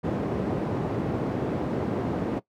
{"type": "band-pass noise", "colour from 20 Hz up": "white", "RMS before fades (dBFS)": -28, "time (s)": [0.03, 2.4], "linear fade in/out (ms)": 20, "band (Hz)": [110, 380], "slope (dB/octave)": 12, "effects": ["noise-tail reverb RT60 0.1 s tail -18 dB re dry"]}